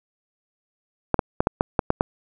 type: clicks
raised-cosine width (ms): 1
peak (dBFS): -3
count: 8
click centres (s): 1.143 / 1.192 / 1.405 / 1.471 / 1.609 / 1.792 / 1.904 / 2.009
effects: none